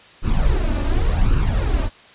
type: noise with flanger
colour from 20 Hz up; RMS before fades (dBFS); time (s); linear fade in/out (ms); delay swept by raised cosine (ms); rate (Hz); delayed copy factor
brown; -17; 0.22-1.9; 50; 0.71 to 3.41; 0.89; +0.65
effects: white hiss -46 dBFS RMS until 2.14 s + resampled to 8000 Hz